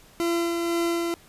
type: tone with tremolo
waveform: 40% pulse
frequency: 339.6 Hz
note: F4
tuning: 48 cents flat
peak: -21 dBFS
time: 0.2-1.14 s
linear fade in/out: 0 ms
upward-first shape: sine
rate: 2 Hz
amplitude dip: 30%
effects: pink hiss -53 dBFS RMS until 1.28 s + resampled to 32000 Hz